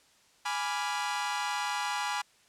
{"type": "chord", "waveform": "sawtooth", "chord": "G# diminished seventh", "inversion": "none", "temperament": "equal", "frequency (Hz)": [830.6, 987.8, 1174.7, 1396.9], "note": ["G#5", "B5", "D6", "F6"], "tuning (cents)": [0, 0, 0, 0], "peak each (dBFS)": [-30, -31, -35, -35], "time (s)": [0.45, 2.22], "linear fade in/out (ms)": 10, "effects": ["white hiss -63 dBFS RMS until 2.48 s", "low-pass 8000 Hz 12 dB/octave"]}